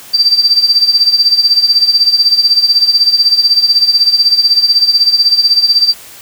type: tone with tremolo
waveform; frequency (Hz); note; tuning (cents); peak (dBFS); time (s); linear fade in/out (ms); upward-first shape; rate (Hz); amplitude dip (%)
sine; 4677; D8; -8; -3; 0.13-5.94; 20; sine; 16; 75
effects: white hiss -34 dBFS RMS until 6.21 s